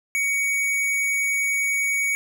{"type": "tone", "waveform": "square", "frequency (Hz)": 2245, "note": "C#7", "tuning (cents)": 21, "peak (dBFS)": -21, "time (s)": [0.15, 2.15], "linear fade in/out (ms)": 0, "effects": []}